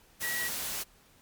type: tone in noise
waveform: sine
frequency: 1926 Hz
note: B6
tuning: 44 cents flat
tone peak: -32 dBFS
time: 0.22-0.49 s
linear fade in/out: 20 ms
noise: white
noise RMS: -35 dBFS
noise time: 0.2-0.84 s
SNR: 0 dB
effects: pink hiss -61 dBFS RMS until 1.21 s + MP3 96 kbps